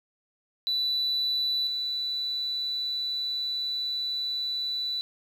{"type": "tone pair in turn", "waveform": "sine", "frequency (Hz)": [3971, 3971], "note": ["B7", "B7"], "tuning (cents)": [9, 9], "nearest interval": "unison", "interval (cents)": 0, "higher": "neither", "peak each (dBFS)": [-23, -27], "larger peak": "first", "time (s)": [[0.67, 1.67], [1.67, 5.01]], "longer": "second", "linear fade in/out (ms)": 0, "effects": ["tanh soft clip ceiling -21 dBFS", "9-bit"]}